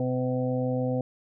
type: harmonic tone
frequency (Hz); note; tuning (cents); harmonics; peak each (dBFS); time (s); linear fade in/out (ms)
127.1; C3; -50; 1 / 2 / 4 / 5 / 6; -29 / -29 / -29 / -39 / -39; 0-1.01; 2
effects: none